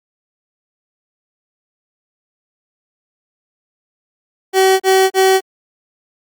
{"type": "tone bursts", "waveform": "30% pulse", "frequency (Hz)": 380.6, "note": "F#4", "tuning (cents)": 49, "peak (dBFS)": -6, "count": 3, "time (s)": [4.53, 5.408], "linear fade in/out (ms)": 50, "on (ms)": 270, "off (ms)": 34, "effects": ["Opus 48 kbps"]}